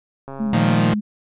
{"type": "click train", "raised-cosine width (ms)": 1, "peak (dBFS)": -20, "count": 64, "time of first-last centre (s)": [0.28, 0.743], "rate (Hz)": 136}
{"type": "tone with vibrato", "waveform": "sine", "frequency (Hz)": 213.8, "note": "A3", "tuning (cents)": -49, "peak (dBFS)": -19, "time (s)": [0.39, 1.01], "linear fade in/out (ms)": 20, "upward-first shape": "square", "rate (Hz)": 6.5, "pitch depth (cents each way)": 38}
{"type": "chord", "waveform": "sawtooth", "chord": "Bb suspended fourth", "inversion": "none", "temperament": "equal", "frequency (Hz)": [116.54, 155.56, 174.61], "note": ["Bb2", "Eb3", "F3"], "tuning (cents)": [0, 0, 0], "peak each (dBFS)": -16, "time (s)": [0.53, 0.94], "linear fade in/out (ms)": 5}
{"effects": ["resampled to 8000 Hz"]}